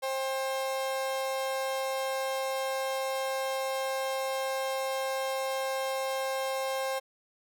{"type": "tone pair together", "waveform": "35% pulse", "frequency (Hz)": [531.9, 797], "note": ["C5", "G5"], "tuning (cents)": [28, 28], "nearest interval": "perfect fifth", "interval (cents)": 700, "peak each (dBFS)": [-29, -34], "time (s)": [0.02, 7], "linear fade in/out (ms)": 20, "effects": []}